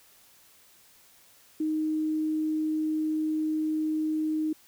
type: tone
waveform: sine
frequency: 311.1 Hz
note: D#4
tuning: in tune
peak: -25 dBFS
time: 1.6-4.53 s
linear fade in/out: 5 ms
effects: white hiss -58 dBFS RMS until 4.67 s